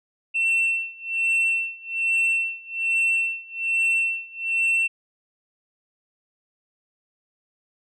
sine tone with tremolo, 2697 Hz, E7, 39 cents sharp, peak -15 dBFS, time 0.34-4.88 s, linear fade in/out 20 ms, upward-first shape sine, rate 1.2 Hz, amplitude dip 95%, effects tanh soft clip ceiling -17 dBFS

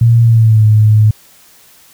sine tone with pitch glide, 116.54 to 107.49 Hz, A#2 to A2, 0 to -40 cents, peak -4 dBFS, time 0.01-1.11 s, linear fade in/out 5 ms, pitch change -140 cents, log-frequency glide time 0.23-0.65 s, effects white hiss -44 dBFS RMS until 1.93 s

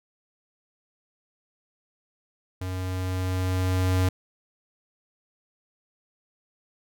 square tone with level ramp, 92.5 Hz, F#2, in tune, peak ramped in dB -30 to -20 dBFS, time 2.61-4.09 s, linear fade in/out 5 ms, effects none

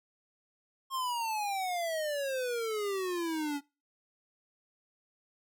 square exponential sweep, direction down, 1080 to 280 Hz, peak -32 dBFS, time 0.9-3.61 s, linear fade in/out 50 ms, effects noise-tail reverb RT60 0.3 s tail -24 dB re dry

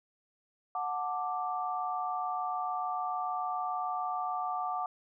sine chord, D major, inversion first, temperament just, 734.2 / 881 / 1174.7 Hz, F#5 / A5 / D6, -14 / +2 / 0 cents, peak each -34 / -39 / -35 dBFS, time 0.75-4.86 s, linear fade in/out 2 ms, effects none

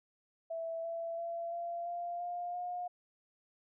sine tone with pitch steps, 659.3 / 668.1 / 677.1 / 686.1 / 695.3 / 704.6 / 714 Hz, E5 / E5 / E5 / F5 / F5 / F5 / F5, 0 / +23 / +46 / -31 / -8 / +15 / +38 cents, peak -36 dBFS, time 0.5-2.88 s, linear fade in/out 10 ms, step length 340 ms, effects none

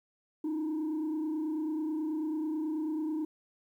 sine tone with frequency modulation, 311.1 Hz, D#4, in tune, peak -28 dBFS, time 0.44-3.25 s, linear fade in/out 5 ms, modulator 29.2 Hz, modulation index 0.52, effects tanh soft clip ceiling -29 dBFS + 11-bit

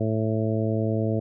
harmonic tone, 110 Hz, A2, in tune, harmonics 1 / 2 / 3 / 4 / 5 / 6, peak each -25 / -28 / -30 / -31 / -32 / -33 dBFS, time 0-1.2 s, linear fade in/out 10 ms, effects none

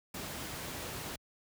pink noise, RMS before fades -41 dBFS, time 0.14-1.16 s, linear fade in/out 5 ms, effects high-pass 60 Hz 12 dB/octave

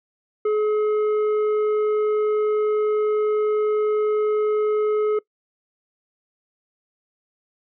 sine tone with tanh clipping, 425 Hz, G#4, 40 cents sharp, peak -19 dBFS, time 0.45-5.19 s, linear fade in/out 5 ms, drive 9 dB, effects noise-tail reverb RT60 0.1 s tail -22 dB re dry + low-pass 2000 Hz 12 dB/octave

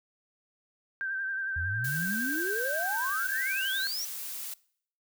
sine tone with vibrato, 1568 Hz, G6, in tune, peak -30 dBFS, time 1.01-3.87 s, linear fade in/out 0 ms, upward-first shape sine, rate 11 Hz, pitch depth 38 cents each way
sine exponential sweep, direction up, 77 to 5920 Hz, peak -32 dBFS, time 1.56-4.05 s, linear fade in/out 5 ms
blue noise, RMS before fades -38 dBFS, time 1.84-4.54 s, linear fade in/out 5 ms
effects noise-tail reverb RT60 0.6 s tail -22 dB re dry

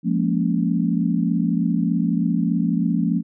sine chord, Bb minor seventh, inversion second, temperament just, 174.81 / 209.8 / 233.1 / 279.7 Hz, F3 / Ab3 / Bb3 / Db4, +2 / +18 / 0 / +16 cents, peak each -21 / -24 / -23 / -25 dBFS, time 0.03-3.23 s, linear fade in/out 50 ms, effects none

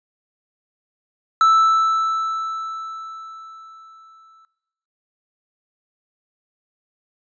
triangle tone with exponential decay, 1318.5 Hz, E6, in tune, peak -8 dBFS, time 1.41-4.45 s, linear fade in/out 1 ms, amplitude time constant 660 ms, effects noise-tail reverb RT60 0.9 s tail -20 dB re dry + resampled to 16000 Hz

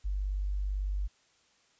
sine tone, 49 Hz, G1, in tune, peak -29 dBFS, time 0.04-1.08 s, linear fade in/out 20 ms, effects white hiss -67 dBFS RMS until 1.79 s + resampled to 16000 Hz

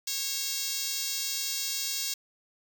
5% pulse tone with high-pass filter, 546 Hz, C#5, 26 cents flat, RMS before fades -32 dBFS, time 0.07-2.14 s, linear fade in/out 5 ms, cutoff 4700 Hz, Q 0.6, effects none

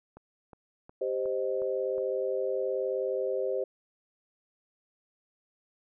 click train, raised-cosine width 1 ms, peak -34 dBFS, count 6, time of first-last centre 0.17-1.982 s, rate 2.76 Hz
sine chord, C minor, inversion second, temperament equal, 392 / 523.3 / 622.3 Hz, G4 / C5 / Eb5, 0 / 0 / 0 cents, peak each -32 / -30 / -36 dBFS, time 1.01-3.64 s, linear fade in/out 5 ms
effects none

